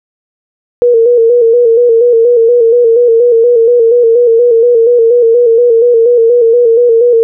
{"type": "tone with vibrato", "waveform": "sine", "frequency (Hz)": 470, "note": "A#4", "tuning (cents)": 14, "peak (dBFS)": -3, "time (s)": [0.82, 7.23], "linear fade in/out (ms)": 0, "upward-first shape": "square", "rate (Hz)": 4.2, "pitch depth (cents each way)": 52, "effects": []}